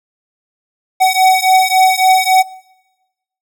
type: beating tone pair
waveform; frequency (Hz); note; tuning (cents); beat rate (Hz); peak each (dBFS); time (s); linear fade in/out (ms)
square; 750 / 753.6; F#5 / F#5; +23 / +32; 3.6; -12; 1-2.43; 20
effects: noise-tail reverb RT60 1.0 s tail -22 dB re dry